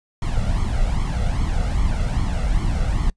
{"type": "noise with flanger", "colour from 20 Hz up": "brown", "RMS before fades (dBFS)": -20, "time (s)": [0.22, 3.1], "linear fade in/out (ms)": 2, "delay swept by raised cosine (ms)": [0.92, 1.49], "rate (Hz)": 2.5, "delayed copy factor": 0.7, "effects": ["noise-tail reverb RT60 0.1 s tail -24 dB re dry", "resampled to 22050 Hz"]}